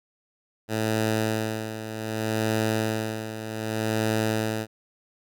10% pulse tone with tremolo, 109.9 Hz, A2, 2 cents flat, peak -14 dBFS, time 0.68-4.67 s, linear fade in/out 50 ms, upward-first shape sine, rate 0.65 Hz, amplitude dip 70%, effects none

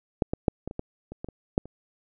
clicks, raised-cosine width 2 ms, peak -8 / -13 / -6 / -19 / -24 / -17 / -25 / -21 / -25 / -7 / -29 dBFS, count 11, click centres 0.222 / 0.335 / 0.482 / 0.676 / 0.711 / 0.794 / 1.12 / 1.245 / 1.287 / 1.579 / 1.656 s, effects none

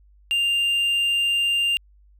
triangle tone, 2794 Hz, F7, in tune, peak -17 dBFS, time 0.31-1.77 s, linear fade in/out 0 ms, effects added 50 Hz sine -51 dBFS peak until 2.19 s

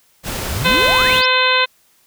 pink noise, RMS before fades -24 dBFS, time 0.23-1.23 s, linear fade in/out 50 ms
sine exponential sweep, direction up, 58.3 to 5660 Hz, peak -20 dBFS, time 0.48-1.26 s, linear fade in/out 10 ms
harmonic tone, 511 Hz, C5, 41 cents flat, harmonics 1 / 2 / 3 / 4 / 5 / 6 / 7 / 8, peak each -21 / -18 / -19 / -22 / -18 / -23 / -20 / -23 dBFS, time 0.64-1.66 s, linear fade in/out 20 ms
effects white hiss -56 dBFS RMS until 2.06 s

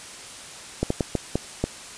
slowing click train, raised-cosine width 2 ms, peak -8 dBFS, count 6, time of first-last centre 0.83-1.64 s, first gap 74 ms, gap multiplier 1.4, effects white hiss -40 dBFS RMS until 1.97 s + resampled to 22050 Hz

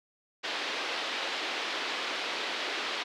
white band-pass noise, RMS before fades -34 dBFS, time 0.43-3.04 s, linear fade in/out 20 ms, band 290 to 4000 Hz, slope 24 dB/octave, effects none

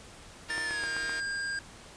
5% pulse chord, Eb suspended second, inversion none, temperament equal, 311.1 / 349.2 / 466.2 Hz, Eb4 / F4 / Bb4, 0 / 0 / 0 cents, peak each -34 / -35 / -30 dBFS, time 0.48-1.21 s, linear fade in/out 20 ms
square tone with pitch glide, 1773 to 1607.2 Hz, A6 to G6, +13 to +43 cents, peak -32 dBFS, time 0.5-1.59 s, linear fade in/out 2 ms, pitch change -170 cents, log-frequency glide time 0.63-0.87 s
click train, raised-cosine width 0.5 ms, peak -22 dBFS, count 5, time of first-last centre 0.58-1.095 s, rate 7.77 Hz
effects pink hiss -50 dBFS RMS until 1.96 s + resampled to 22050 Hz

